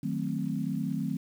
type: chord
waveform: sine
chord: D# diminished seventh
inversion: none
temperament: equal with one note detuned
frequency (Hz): 155.56 / 185 / 221 / 261.6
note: D#3 / F#3 / A3 / C4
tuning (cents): 0 / 0 / +8 / 0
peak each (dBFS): -34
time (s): 0.03-1.17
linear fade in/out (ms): 5
effects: 9-bit